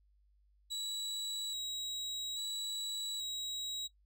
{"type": "tone with vibrato", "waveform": "35% pulse", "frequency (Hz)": 3876, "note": "B7", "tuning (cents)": -33, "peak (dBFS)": -36, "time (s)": [0.7, 3.88], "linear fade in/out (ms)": 20, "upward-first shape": "square", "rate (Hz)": 0.6, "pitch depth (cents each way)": 16, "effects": ["noise-tail reverb RT60 0.1 s tail -18 dB re dry", "added 50 Hz sine -66 dBFS peak until 4.05 s"]}